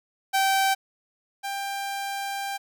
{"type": "tone pair in turn", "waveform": "sawtooth", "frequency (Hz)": [776, 792.3], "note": ["G5", "G5"], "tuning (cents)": [-18, 18], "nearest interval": "unison", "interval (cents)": 36, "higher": "second", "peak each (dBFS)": [-16, -25], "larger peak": "first", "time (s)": [[0.33, 0.75], [1.43, 2.58]], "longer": "second", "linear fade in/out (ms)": 20, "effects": []}